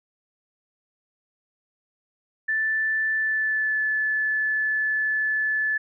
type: tone with pitch glide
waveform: sine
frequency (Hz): 1760 to 1733.8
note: A6 to A6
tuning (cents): 0 to -26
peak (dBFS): -21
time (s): 2.48-5.78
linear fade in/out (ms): 10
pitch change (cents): -26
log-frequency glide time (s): 3.15-3.8
effects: none